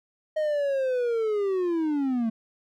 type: linear sweep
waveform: triangle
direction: down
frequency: 626 to 219 Hz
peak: -21 dBFS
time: 0.36-2.3 s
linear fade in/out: 10 ms
effects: none